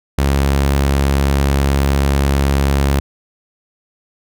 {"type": "tone", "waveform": "sawtooth", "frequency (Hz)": 69.3, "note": "C#2", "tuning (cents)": 0, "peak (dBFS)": -8, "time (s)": [0.18, 3], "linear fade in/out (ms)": 5, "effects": []}